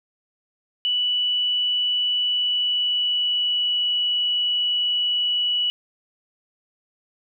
sine tone with pitch glide, 2960 to 2943 Hz, F#7 to F#7, 0 to -10 cents, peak -19 dBFS, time 0.85-5.7 s, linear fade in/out 0 ms, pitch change -10 cents, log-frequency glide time 2.21-3.87 s, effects none

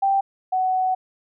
sine tone pair in turn, 784 / 746.4 Hz, G5 / F#5, 0 / +15 cents, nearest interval minor second, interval 85 cents, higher first, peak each -16 / -18 dBFS, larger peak first, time 0.02-0.21 / 0.52-0.95 s, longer second, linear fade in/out 10 ms, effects none

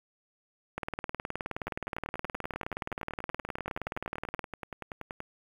two click trains, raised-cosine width 0.5 ms, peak -22 / -18 dBFS, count 38 / 70, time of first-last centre 1.68-5.204 / 0.78-4.393 s, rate 10.5 / 19.1 Hz, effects 8-bit

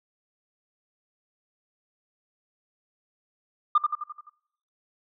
sine tone with echo, 1205 Hz, D6, 44 cents sharp, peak -14 dBFS, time 3.75-3.78 s, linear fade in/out 5 ms, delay 86 ms, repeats 6, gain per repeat -5 dB, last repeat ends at 4.296 s, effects noise-tail reverb RT60 0.7 s tail -21 dB re dry + tanh soft clip ceiling -12 dBFS

